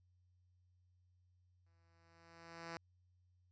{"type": "tone with exponential growth", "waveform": "5% pulse", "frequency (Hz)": 167, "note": "E3", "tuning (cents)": 23, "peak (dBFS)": -33, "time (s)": [1.66, 2.77], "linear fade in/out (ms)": 2, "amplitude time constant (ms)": 240, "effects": ["added 90 Hz sine -70 dBFS peak until 3.51 s", "resampled to 16000 Hz"]}